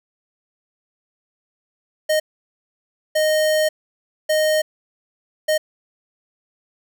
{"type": "tone bursts at uneven times", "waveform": "square", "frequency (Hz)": 619, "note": "D#5", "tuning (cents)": -9, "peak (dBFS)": -16, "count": 4, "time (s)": [[2.09, 2.2], [3.15, 3.69], [4.29, 4.62], [5.48, 5.58]], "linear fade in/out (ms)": 10, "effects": []}